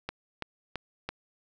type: click train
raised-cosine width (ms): 0.3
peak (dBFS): -17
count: 4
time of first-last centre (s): 0.09-1.09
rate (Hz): 3
effects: none